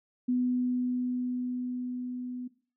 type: tone with level ramp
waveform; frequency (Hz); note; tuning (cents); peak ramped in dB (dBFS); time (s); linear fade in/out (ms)
sine; 249.1; B3; +15; -24 to -35; 0.28-2.48; 10
effects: noise-tail reverb RT60 0.4 s tail -17 dB re dry